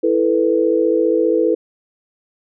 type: chord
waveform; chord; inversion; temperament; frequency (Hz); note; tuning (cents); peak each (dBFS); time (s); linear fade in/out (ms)
sine; E suspended fourth; none; just; 329.6 / 439.5 / 494.4; E4 / A4 / B4; 0 / -2 / +2; -17; 0.03-1.55; 10
effects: none